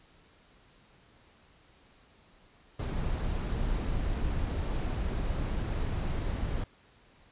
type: noise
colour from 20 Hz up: brown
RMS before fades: -31 dBFS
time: 2.79-6.64 s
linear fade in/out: 5 ms
effects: pink hiss -61 dBFS RMS until 7.31 s + resampled to 8000 Hz